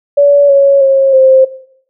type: tone with pitch steps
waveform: sine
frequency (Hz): 571 / 555.7 / 540.8 / 526.3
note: D5 / C#5 / C#5 / C5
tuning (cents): -49 / +4 / -43 / +10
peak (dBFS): -3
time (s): 0.17-1.45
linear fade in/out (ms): 10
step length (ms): 320
effects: noise-tail reverb RT60 0.7 s tail -18 dB re dry